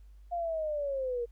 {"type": "linear sweep", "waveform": "sine", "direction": "down", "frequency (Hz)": [704, 466.2], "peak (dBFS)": -30, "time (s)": [0.31, 1.26], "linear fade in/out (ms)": 20, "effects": ["added 50 Hz sine -50 dBFS peak until 1.31 s", "pink hiss -75 dBFS RMS until 1.31 s"]}